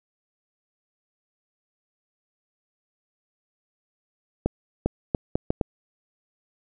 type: accelerating click train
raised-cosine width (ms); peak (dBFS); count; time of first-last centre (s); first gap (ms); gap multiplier
2; -8; 6; 4.46-5.612; 400; 0.72
effects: none